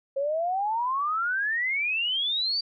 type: exponential sweep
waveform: sine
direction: up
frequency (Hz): 536 to 4699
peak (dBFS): -24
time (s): 0.16-2.61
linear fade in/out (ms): 10
effects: none